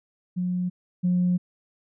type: tone pair in turn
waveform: sine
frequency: 180 / 179.12 Hz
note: F#3 / F3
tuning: -47 / +44 cents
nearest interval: unison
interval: 9 cents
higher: first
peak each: -23 / -18 dBFS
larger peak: second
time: 0.36-0.7 / 1.03-1.38 s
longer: second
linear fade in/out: 20 ms
effects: tanh soft clip ceiling -15 dBFS